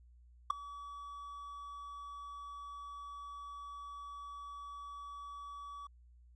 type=tone with ADSR envelope; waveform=triangle; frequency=1142 Hz; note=D6; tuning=49 cents flat; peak=-21 dBFS; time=0.5-5.87 s; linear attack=6 ms; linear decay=4 ms; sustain=-22 dB; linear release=4 ms; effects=added 60 Hz sine -58 dBFS peak until 6.35 s + resampled to 22050 Hz